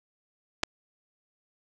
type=clicks; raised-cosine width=0.2 ms; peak=-13 / -7 dBFS; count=2; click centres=0.632 / 0.635 s; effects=none